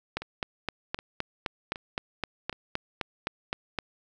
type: two click trains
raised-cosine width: 0.3 ms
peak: -22 / -13 dBFS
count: 4 / 15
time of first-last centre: 0.22-2.528 / 0.17-3.788 s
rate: 1.3 / 3.87 Hz
effects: none